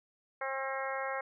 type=harmonic tone; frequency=268.2 Hz; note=C4; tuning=43 cents sharp; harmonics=2 / 3 / 4 / 5 / 6 / 7 / 8; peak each=-38 / -40 / -41 / -42 / -43 / -43 / -44 dBFS; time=0.41-1.21 s; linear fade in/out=5 ms; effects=none